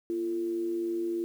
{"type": "tone with amplitude modulation", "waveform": "sine", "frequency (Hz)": 342.5, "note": "F4", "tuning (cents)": -34, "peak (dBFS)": -26, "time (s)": [0.1, 1.24], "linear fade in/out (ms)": 0, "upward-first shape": "sine", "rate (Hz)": 103, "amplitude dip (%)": 45, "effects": ["9-bit"]}